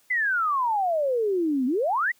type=exponential two-way sweep; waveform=sine; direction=down then up; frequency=2059 to 243.9 to 2059 Hz; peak=-21 dBFS; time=0.1-2.12 s; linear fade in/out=10 ms; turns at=1.66 s; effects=white hiss -62 dBFS RMS until 2.19 s + high-pass 100 Hz 12 dB/octave